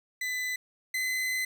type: tone pair in turn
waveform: 40% pulse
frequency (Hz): 2005 / 2033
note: B6 / B6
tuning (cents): +26 / +50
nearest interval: unison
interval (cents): 24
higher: second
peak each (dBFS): -29 / -27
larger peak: second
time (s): 0.21-0.56 / 0.94-1.45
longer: second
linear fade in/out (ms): 5
effects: none